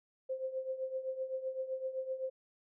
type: tone with tremolo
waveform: sine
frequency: 523.3 Hz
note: C5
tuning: in tune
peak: -32 dBFS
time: 0.29-2.3 s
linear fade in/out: 10 ms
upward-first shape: triangle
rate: 7.8 Hz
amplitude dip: 80%
effects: none